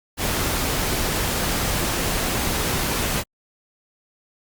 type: noise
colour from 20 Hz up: pink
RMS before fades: -23 dBFS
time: 0.17-3.24 s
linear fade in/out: 50 ms
effects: Opus 48 kbps